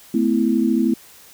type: chord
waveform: sine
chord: A suspended second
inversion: none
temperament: equal with one note detuned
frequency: 220 / 253 / 329.6 Hz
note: A3 / B3 / E4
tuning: 0 / +42 / 0 cents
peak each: -19 / -19 / -20 dBFS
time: 0.14-0.94 s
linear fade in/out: 5 ms
effects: white hiss -46 dBFS RMS until 1.33 s